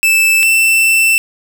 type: tone pair in turn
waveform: 45% pulse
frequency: 2637 / 2669 Hz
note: E7 / E7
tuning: 0 / +21 cents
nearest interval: unison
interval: 21 cents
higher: second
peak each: -8 dBFS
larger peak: neither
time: 0.03-0.43 / 0.43-1.18 s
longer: second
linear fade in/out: 0 ms
effects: none